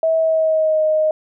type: tone with pitch glide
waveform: sine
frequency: 647 to 621.7 Hz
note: E5 to D#5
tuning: -32 to -2 cents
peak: -13 dBFS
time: 0.03-1.11 s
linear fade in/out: 2 ms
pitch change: -70 cents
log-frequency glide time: 0.18-0.83 s
effects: none